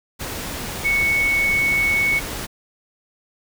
sine tone in noise, 2216 Hz, C#7, 1 cent flat, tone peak -16 dBFS, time 0.84-2.2 s, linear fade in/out 20 ms, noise pink, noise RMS -29 dBFS, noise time 0.19-2.47 s, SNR +10 dB, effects none

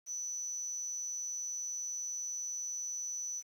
sine tone with amplitude modulation, 5970 Hz, F#8, 15 cents sharp, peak -32 dBFS, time 0.06-3.43 s, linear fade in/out 50 ms, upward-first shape sine, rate 160 Hz, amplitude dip 70%, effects tanh soft clip ceiling -31 dBFS + 10-bit

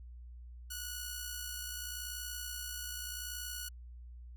5% pulse tone with amplitude modulation, 1466 Hz, F#6, 16 cents flat, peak -27 dBFS, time 0.7-3.69 s, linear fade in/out 10 ms, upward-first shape sine, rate 60.8 Hz, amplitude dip 40%, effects added 60 Hz sine -47 dBFS peak until 4.36 s

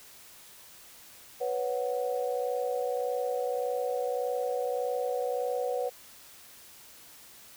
sine chord, B suspended second, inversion none, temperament just, 493.9 / 555.6 / 740.8 Hz, B4 / C#5 / F#5, 0 / +4 / +2 cents, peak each -30 / -34 / -35 dBFS, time 1.4-5.9 s, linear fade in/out 20 ms, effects white hiss -52 dBFS RMS until 7.56 s

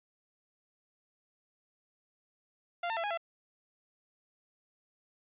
sawtooth tone with pitch steps, 695 / 902 / 670 / 826 / 672 Hz, F5 / A5 / E5 / G#5 / E5, -9 / +43 / +28 / -10 / +33 cents, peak -28 dBFS, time 2.83-3.175 s, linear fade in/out 5 ms, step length 69 ms, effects resampled to 8000 Hz

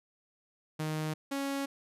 sawtooth tone pair in turn, 155.3 / 276.7 Hz, D#3 / C#4, -3 / -3 cents, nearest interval minor seventh, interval 1000 cents, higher second, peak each -28 dBFS, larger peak neither, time 0.79-1.14 / 1.31-1.66 s, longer neither, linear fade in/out 10 ms, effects resampled to 32000 Hz

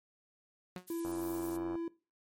sawtooth tone with exponential decay, 181.7 Hz, F#3, 31 cents flat, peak -34 dBFS, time 0.76-0.9 s, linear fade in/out 2 ms, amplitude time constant 29 ms
violet noise, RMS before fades -46 dBFS, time 0.87-1.57 s, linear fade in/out 10 ms
triangle tone, 334.8 Hz, E4, 27 cents sharp, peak -32 dBFS, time 0.9-1.88 s, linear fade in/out 2 ms
click train, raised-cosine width 1 ms, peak -30 dBFS, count 64, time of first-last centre 1.05-1.755 s, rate 89.4 Hz
effects noise-tail reverb RT60 0.3 s tail -20 dB re dry + MP3 64 kbps

